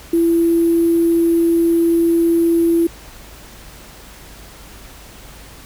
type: tone with sample-and-hold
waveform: sine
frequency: 335.2 Hz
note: E4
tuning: 29 cents sharp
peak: -11 dBFS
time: 0.13-2.87 s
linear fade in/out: 5 ms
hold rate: 11025 Hz
effects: added 50 Hz sine -42 dBFS peak until 5.65 s + pink hiss -40 dBFS RMS until 5.65 s

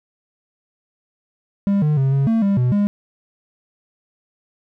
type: tone with pitch steps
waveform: triangle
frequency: 199.8 / 150.9 / 134.7 / 137.5 / 225.7 / 198.8 / 124.3 / 204.1 Hz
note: G3 / D3 / C#3 / C#3 / A3 / G3 / B2 / G#3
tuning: +33 / +47 / -49 / -14 / +44 / +25 / +12 / -30 cents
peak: -12 dBFS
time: 1.67-2.87 s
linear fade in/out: 0 ms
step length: 150 ms
effects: none

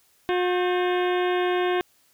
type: harmonic tone with a mistuned harmonic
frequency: 359.8 Hz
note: F#4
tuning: 48 cents flat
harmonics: 1 / 2 / 3 / 4 / 5 / 6 / 7 / 8 / 9 / 10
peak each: -22 / -28 / -32 / -34 / -36 / -38 / -39 / -40 / -41 / -42 dBFS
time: 0.29-1.81 s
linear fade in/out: 0 ms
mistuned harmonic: 4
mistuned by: +140 cents
effects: white hiss -62 dBFS RMS until 2.13 s

